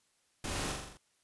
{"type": "noise with echo", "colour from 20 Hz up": "pink", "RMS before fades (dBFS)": -38, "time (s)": [0.44, 0.72], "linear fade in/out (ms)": 2, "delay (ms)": 42, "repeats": 6, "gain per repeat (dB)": -3, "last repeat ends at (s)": 0.972, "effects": ["white hiss -73 dBFS RMS until 1.23 s", "resampled to 24000 Hz"]}